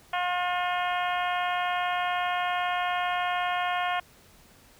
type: harmonic tone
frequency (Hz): 357.5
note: F4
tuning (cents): +41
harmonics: 2 / 3 / 4 / 5 / 6 / 7 / 8 / 9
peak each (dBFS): -28 / -32 / -34 / -36 / -38 / -39 / -40 / -41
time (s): 0.13-4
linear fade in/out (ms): 5
effects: pink hiss -56 dBFS RMS until 4.79 s